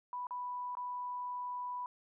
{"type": "tone with dropouts", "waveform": "sine", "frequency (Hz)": 987.8, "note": "B5", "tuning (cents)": 0, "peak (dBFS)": -37, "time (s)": [0.13, 1.86], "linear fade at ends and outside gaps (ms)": 1, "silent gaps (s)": [[0.269, 0.308], [0.752, 0.77]], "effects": []}